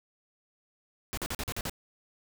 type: noise bursts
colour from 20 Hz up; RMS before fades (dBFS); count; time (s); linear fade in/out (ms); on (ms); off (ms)
pink; -34; 7; 1.13-1.696; 0; 44; 43
effects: none